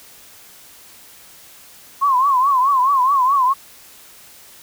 sine tone with vibrato, 1066 Hz, C6, 32 cents sharp, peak -12 dBFS, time 2.01-3.54 s, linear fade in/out 20 ms, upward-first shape triangle, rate 4.7 Hz, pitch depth 150 cents each way, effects white hiss -44 dBFS RMS until 4.62 s

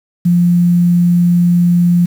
sine tone with quantisation, 174.61 Hz, F3, in tune, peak -7 dBFS, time 0.25-2.06 s, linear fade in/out 10 ms, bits 6, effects none

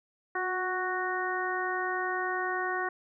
harmonic tone with a mistuned harmonic, 370 Hz, F#4, in tune, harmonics 1 / 2 / 3 / 4 / 5, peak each -35 / -35 / -35 / -35 / -35 dBFS, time 0.35-2.89 s, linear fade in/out 5 ms, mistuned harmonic 1, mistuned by -32 cents, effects none

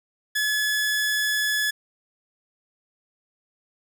sawtooth tone, 1708 Hz, G#6, 48 cents sharp, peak -18 dBFS, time 0.35-1.71 s, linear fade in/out 10 ms, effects none

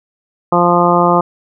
harmonic tone, 174.61 Hz, F3, in tune, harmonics 1 / 2 / 3 / 4 / 5 / 6 / 7, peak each -16 / -16 / -16 / -16 / -16 / -16 / -16 dBFS, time 0.52-1.21 s, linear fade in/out 5 ms, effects none

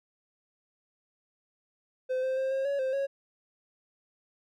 triangle tone with pitch steps, 514 / 522 / 529 / 536 / 562 / 524 / 551 Hz, C5 / C5 / C5 / C5 / C#5 / C5 / C#5, -31 / -4 / +19 / +42 / +24 / +2 / -11 cents, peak -25 dBFS, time 2.09-3.07 s, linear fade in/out 20 ms, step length 140 ms, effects none

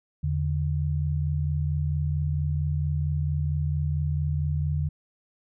sine tone pair together, 82.41 / 146.84 Hz, E2 / D3, 0 / 0 cents, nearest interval minor seventh, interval 1000 cents, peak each -26 dBFS, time 0.23-4.89 s, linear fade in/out 10 ms, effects none

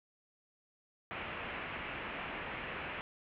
white low-pass noise, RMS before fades -42 dBFS, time 1.11-3.01 s, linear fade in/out 0 ms, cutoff 2800 Hz, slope 48 dB/octave, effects none

